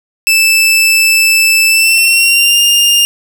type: tone with pitch glide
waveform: sawtooth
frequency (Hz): 2637 to 2810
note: E7 to F7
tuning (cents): 0 to +10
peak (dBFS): -3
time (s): 0.27-3.05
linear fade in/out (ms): 0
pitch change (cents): +110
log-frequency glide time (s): 1.68-2.6
effects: none